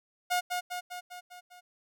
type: tone with echo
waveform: sawtooth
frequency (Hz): 718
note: F5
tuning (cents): +48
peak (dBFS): -22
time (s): 0.3-0.41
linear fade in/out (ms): 20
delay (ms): 200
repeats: 6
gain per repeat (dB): -4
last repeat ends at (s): 1.61
effects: none